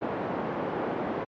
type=band-pass noise; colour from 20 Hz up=white; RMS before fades=-31 dBFS; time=0.01-1.25 s; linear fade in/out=20 ms; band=170 to 680 Hz; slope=12 dB/octave; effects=low-pass 3000 Hz 12 dB/octave + MP3 48 kbps